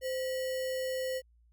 sine tone with sample-and-hold, 518 Hz, C5, 17 cents flat, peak -31 dBFS, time 0.01-1.22 s, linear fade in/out 50 ms, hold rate 2450 Hz, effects added 58 Hz sine -61 dBFS peak until 1.52 s

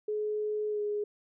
sine tone with pitch glide, 423.8 to 416 Hz, G#4 to G#4, +35 to +3 cents, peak -29 dBFS, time 0.08-1.04 s, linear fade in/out 5 ms, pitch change -32 cents, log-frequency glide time 0.69-0.81 s, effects none

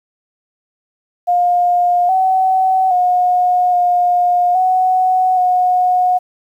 sine tone with pitch steps, 709 / 755 / 722 / 712 / 742 / 728 Hz, F5 / F#5 / F#5 / F5 / F#5 / F#5, +26 / +35 / -43 / +33 / +5 / -28 cents, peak -10 dBFS, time 1.27-6.19 s, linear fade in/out 20 ms, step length 820 ms, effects 8-bit

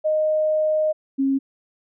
sine tone pair in turn, 619 / 271.2 Hz, D#5 / C#4, -9 / -38 cents, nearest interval octave + major second, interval 1429 cents, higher first, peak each -17 dBFS, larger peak neither, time 0.04-0.93 / 1.18-1.39 s, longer first, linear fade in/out 20 ms, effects none

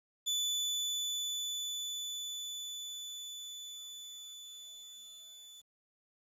30% pulse tone with level ramp, 3483 Hz, A7, 18 cents flat, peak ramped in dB -28 to -49 dBFS, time 0.26-5.62 s, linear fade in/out 20 ms, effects resampled to 32000 Hz + 11-bit

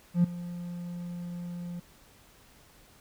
triangle tone with ADSR envelope, 174.61 Hz, F3, in tune, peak -14 dBFS, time 0.14-1.8 s, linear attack 100 ms, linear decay 6 ms, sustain -19 dB, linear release 7 ms, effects tanh soft clip ceiling -14 dBFS + pink hiss -58 dBFS RMS until 3 s

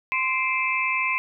sine tone cluster, 1038 / 2099 / 2355 / 2606 Hz, C6 / C7 / D7 / E7, -14 / +5 / +4 / -20 cents, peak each -27 dBFS, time 0.12-1.18 s, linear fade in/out 0 ms, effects none

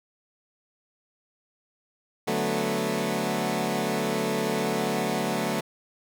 15% pulse chord, B minor seventh, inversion first, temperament equal, 146.83 / 185 / 220 / 246.9 Hz, D3 / F#3 / A3 / B3, 0 / 0 / 0 / 0 cents, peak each -27 / -24 / -22 / -26 dBFS, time 2.27-5.61 s, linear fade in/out 10 ms, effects none

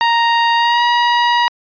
sawtooth tone with pitch glide, 932.3 to 956.9 Hz, A#5 to A#5, 0 to +45 cents, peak -7 dBFS, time 0.01-1.48 s, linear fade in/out 0 ms, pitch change +45 cents, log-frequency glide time 0.56-0.83 s, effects resampled to 11025 Hz

